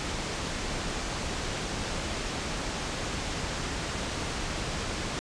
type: low-pass noise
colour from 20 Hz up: pink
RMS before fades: -33 dBFS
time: 0-5.19 s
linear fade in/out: 0 ms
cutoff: 7800 Hz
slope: 24 dB/octave
effects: resampled to 22050 Hz

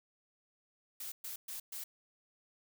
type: noise bursts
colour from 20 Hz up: blue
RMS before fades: -43 dBFS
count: 4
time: 1-1.84 s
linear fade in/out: 5 ms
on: 120 ms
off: 120 ms
effects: none

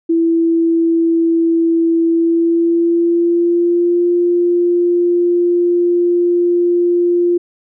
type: tone with pitch glide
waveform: sine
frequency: 331.6 to 349.3 Hz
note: E4 to F4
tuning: +10 to 0 cents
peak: -10 dBFS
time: 0.09-7.38 s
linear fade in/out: 10 ms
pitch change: +90 cents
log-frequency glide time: 2.05-4.06 s
effects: none

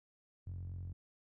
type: tone with band-pass filter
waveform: sawtooth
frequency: 44.74 Hz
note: F1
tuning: 43 cents sharp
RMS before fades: -44 dBFS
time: 0.46-0.93 s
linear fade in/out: 10 ms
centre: 100 Hz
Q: 6.5
effects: none

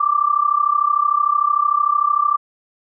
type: tone with amplitude modulation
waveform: sine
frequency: 1174.7 Hz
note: D6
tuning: in tune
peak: -10 dBFS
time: 0-2.37 s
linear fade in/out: 10 ms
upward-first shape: sine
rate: 33.3 Hz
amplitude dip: 85%
effects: none

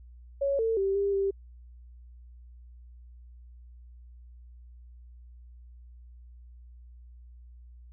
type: tone with pitch steps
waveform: sine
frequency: 556 / 449.7 / 389.9 / 399.3 / 392.7 Hz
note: C#5 / A4 / G4 / G4 / G4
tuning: +5 / +38 / -9 / +32 / +3 cents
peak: -24 dBFS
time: 0.41-1.31 s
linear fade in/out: 10 ms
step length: 180 ms
effects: added 60 Hz sine -47 dBFS peak until 7.92 s

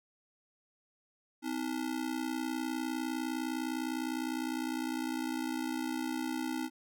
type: ring-modulated tone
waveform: square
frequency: 287.5 Hz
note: D4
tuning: 37 cents flat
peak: -31 dBFS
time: 1.42-6.7 s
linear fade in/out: 50 ms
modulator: 29.9 Hz
effects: none

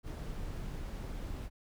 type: noise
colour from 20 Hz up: brown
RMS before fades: -40 dBFS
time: 0.03-1.5 s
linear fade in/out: 50 ms
effects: none

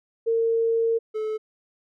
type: tone pair in turn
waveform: sine / triangle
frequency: 456.6 / 433.2 Hz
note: A#4 / A4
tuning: -36 / -27 cents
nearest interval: minor second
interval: 91 cents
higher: first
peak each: -19 / -23 dBFS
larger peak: first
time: 0.26-0.99 / 1.14-1.38 s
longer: first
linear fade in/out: 20 ms
effects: none

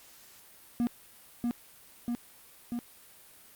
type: tone with echo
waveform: triangle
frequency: 238.8 Hz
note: A#3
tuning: 42 cents sharp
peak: -23 dBFS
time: 0.8-0.87 s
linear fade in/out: 0 ms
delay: 640 ms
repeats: 3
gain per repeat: -2 dB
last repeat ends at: 2.79 s
effects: white hiss -55 dBFS RMS until 3.55 s + Opus 48 kbps

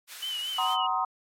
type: high-pass noise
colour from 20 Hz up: pink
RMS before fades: -43 dBFS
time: 0.07-0.77 s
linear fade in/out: 50 ms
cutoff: 1600 Hz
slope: 12 dB/octave
type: tone with vibrato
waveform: sine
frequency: 2985 Hz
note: F#7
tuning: 15 cents sharp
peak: -30 dBFS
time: 0.22-0.87 s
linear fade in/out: 10 ms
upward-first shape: triangle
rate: 4.4 Hz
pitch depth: 73 cents each way
type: chord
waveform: sine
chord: C half-diminished seventh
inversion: second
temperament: just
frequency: 753.5 / 941.9 / 1046.5 / 1255.8 Hz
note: Gb5 / Bb5 / C6 / Eb6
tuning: +31 / +18 / 0 / +16 cents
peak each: -30 dBFS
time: 0.58-1.05 s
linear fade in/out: 5 ms
effects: MP3 64 kbps

